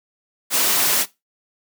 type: noise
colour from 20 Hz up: white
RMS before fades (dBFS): -18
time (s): 0.5-1.06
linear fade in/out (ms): 50
effects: noise-tail reverb RT60 0.2 s tail -18 dB re dry + high-pass 200 Hz 12 dB/octave